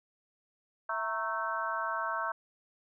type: harmonic tone with a mistuned harmonic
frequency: 220 Hz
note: A3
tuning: in tune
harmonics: 3 / 4 / 5 / 6 / 7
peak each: -39 / -38 / -36 / -37 / -37 dBFS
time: 0.89-2.32 s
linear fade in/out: 5 ms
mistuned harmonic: 4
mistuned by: +91 cents
effects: none